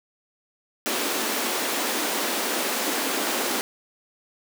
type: high-pass noise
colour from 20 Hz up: pink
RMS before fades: -26 dBFS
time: 0.86-3.61 s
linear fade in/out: 0 ms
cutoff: 230 Hz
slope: 48 dB/octave
effects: none